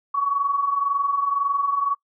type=tone pair together; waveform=sine; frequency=1106.1 / 1128 Hz; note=C#6 / C#6; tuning=-4 / +30 cents; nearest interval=unison; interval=34 cents; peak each=-27 / -20 dBFS; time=0.14-1.95 s; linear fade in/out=10 ms; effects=noise-tail reverb RT60 0.1 s tail -22 dB re dry